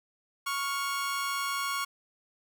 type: tone pair together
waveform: sawtooth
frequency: 1109 / 1409.1 Hz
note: C#6 / F6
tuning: 0 / +15 cents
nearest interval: major third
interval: 415 cents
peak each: -27 / -32 dBFS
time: 0.46-1.85 s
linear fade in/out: 10 ms
effects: none